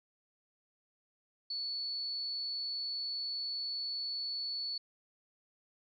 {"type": "tone", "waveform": "sine", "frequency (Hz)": 4435, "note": "C#8", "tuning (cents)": 0, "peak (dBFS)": -35, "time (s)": [1.5, 4.78], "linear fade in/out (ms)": 5, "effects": []}